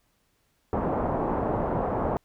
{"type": "low-pass noise", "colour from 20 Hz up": "white", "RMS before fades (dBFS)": -27, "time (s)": [0.73, 2.17], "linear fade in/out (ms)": 0, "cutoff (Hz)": 880, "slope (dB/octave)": 24, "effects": ["pink hiss -70 dBFS RMS until 2.24 s"]}